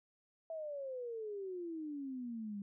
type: exponential sweep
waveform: sine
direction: down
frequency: 659.3 to 197.4 Hz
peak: -40 dBFS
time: 0.5-2.62 s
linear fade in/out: 2 ms
effects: none